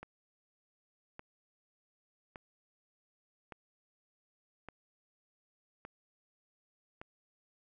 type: click train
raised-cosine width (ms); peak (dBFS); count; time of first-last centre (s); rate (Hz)
0.5; -30; 7; 0.03-7.015; 0.859
effects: none